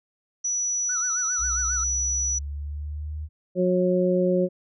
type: tone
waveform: sine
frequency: 5900 Hz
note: F#8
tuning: 6 cents flat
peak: -23 dBFS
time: 0.44-2.39 s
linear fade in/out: 10 ms
type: tone with vibrato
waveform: triangle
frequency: 1396.9 Hz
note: F6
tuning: in tune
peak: -30 dBFS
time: 0.89-1.84 s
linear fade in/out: 5 ms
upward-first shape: sine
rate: 7.4 Hz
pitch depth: 140 cents each way
type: linear sweep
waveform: sine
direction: up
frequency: 64.6 to 77 Hz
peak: -29 dBFS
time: 1.38-3.29 s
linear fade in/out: 50 ms
type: harmonic tone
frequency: 181.7 Hz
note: F#3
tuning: 31 cents flat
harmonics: 1 / 2 / 3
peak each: -23 / -23 / -23 dBFS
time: 3.55-4.49 s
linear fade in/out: 50 ms
effects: none

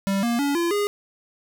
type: tone with pitch steps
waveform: square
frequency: 196 / 235.8 / 283.7 / 341.3 / 410.5 Hz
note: G3 / A#3 / C#4 / F4 / G#4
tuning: 0 / +20 / +40 / -40 / -20 cents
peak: -21 dBFS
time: 0.07-0.87 s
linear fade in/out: 0 ms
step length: 160 ms
effects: none

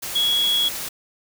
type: tone in noise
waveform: sine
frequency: 3339 Hz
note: G#7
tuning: 9 cents sharp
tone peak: -17 dBFS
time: 0.15-0.69 s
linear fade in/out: 10 ms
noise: white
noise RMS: -30 dBFS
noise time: 0.02-0.89 s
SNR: +10 dB
effects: none

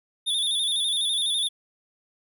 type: tone with vibrato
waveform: square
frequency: 3543 Hz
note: A7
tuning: 11 cents sharp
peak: -23 dBFS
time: 0.26-1.49 s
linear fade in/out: 20 ms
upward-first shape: square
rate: 12 Hz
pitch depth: 51 cents each way
effects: none

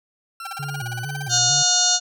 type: tone with pitch glide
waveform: 40% pulse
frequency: 1357 to 1558.8 Hz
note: E6 to G6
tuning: +50 to -10 cents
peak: -31 dBFS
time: 0.4-1.38 s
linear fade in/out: 2 ms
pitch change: +240 cents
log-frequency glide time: 0.52-1.24 s
type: tone bursts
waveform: sawtooth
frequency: 784 Hz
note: G5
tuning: in tune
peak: -26 dBFS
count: 15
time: 0.45-1.283 s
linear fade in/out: 5 ms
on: 21 ms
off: 37 ms
type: tone with vibrato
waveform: triangle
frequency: 130.8 Hz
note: C3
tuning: in tune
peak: -26 dBFS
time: 0.59-1.63 s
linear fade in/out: 10 ms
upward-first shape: square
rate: 2.2 Hz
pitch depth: 140 cents each way
type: harmonic tone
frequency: 720 Hz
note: F#5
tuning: 47 cents flat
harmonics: 1 / 2 / 4 / 5 / 6 / 7 / 8 / 9 / 10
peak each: -27 / -28 / -30 / -26 / -21 / -31 / -21 / -22 / -26 dBFS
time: 1.29-2 s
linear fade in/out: 50 ms
effects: none

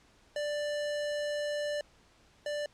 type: tone pair in turn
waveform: square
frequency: 589 / 589 Hz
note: D5 / D5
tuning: +5 / +5 cents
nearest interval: unison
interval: 0 cents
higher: neither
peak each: -32 / -33 dBFS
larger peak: first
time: 0.36-1.81 / 2.46-2.66 s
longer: first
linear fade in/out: 2 ms
effects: pink hiss -63 dBFS RMS until 2.73 s + low-pass 7000 Hz 12 dB/octave

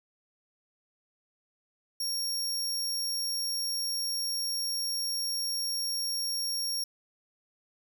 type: tone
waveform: sawtooth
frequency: 5560 Hz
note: F8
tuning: 9 cents flat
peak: -27 dBFS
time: 2-6.84 s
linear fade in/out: 5 ms
effects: none

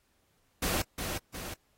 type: noise with echo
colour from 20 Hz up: pink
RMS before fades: -31 dBFS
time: 0.62-0.82 s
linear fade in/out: 5 ms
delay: 360 ms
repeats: 2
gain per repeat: -5 dB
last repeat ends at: 1.54 s
effects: pink hiss -72 dBFS RMS until 1.77 s + AAC 48 kbps

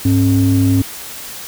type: ring-modulated tone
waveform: triangle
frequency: 84.3 Hz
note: E2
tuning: 39 cents sharp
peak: -4 dBFS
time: 0.05-0.82 s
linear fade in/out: 5 ms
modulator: 186 Hz
effects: tanh soft clip ceiling 0 dBFS + white hiss -30 dBFS RMS until 1.47 s

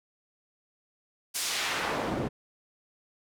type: noise with band-pass filter sweep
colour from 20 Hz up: pink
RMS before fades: -31 dBFS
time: 1.34-2.29 s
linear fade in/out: 20 ms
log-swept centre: 8800 to 210 Hz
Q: 0.74
effects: none

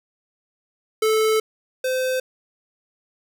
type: tone pair in turn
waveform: square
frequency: 436.9 / 515.1 Hz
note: A4 / C5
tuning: -12 / -27 cents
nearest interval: minor third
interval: 285 cents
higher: second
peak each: -17 / -21 dBFS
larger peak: first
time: 1.02-1.4 / 1.84-2.2 s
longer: first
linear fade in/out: 5 ms
effects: none

